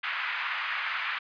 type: band-pass noise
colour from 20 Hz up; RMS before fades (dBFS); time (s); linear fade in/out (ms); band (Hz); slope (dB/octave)
white; -32; 0.03-1.19; 10; 1100 to 2500; 24
effects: resampled to 11025 Hz